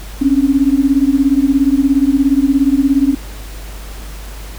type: beating tone pair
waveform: sine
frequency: 266.7 / 283.7 Hz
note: C4 / C#4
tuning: +33 / +40 cents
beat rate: 17 Hz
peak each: -12 dBFS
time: 0.21-3.15 s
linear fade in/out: 10 ms
effects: added 50 Hz sine -27 dBFS peak until 4.58 s + pink hiss -35 dBFS RMS until 4.58 s